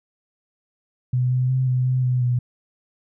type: tone with pitch steps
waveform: sine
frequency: 125.6 / 127.1 / 130 / 126.8 / 128.2 / 125.9 / 123.2 Hz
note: B2 / C3 / C3 / B2 / C3 / B2 / B2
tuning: +30 / -50 / -11 / +46 / -35 / +34 / -4 cents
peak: -17 dBFS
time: 1.13-2.39 s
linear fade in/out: 5 ms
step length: 180 ms
effects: none